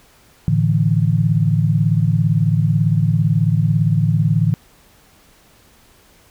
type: chord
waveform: sine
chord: A suspended fourth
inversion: none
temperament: equal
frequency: 110 / 146.83 / 164.81 Hz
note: A2 / D3 / E3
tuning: 0 / 0 / 0 cents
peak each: -17 dBFS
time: 0.48-4.54 s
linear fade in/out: 0 ms
effects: pink hiss -51 dBFS RMS until 6.3 s